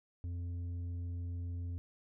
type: tone with tanh clipping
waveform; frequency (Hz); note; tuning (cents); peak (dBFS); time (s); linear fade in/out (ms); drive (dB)
sine; 87.31; F2; 0; -38; 0.24-1.78; 0; 6
effects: none